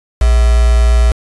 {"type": "tone with quantisation", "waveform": "sine", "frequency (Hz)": 58.5, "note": "A#1", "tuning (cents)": 7, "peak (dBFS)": -6, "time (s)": [0.21, 1.12], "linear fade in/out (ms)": 5, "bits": 3, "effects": ["resampled to 24000 Hz"]}